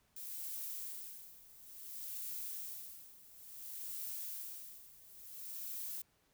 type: noise with tremolo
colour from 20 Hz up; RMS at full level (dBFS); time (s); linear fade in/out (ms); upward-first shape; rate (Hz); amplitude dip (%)
violet; -43; 0.16-6.02; 5; sine; 0.57; 85
effects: pink hiss -74 dBFS RMS until 6.33 s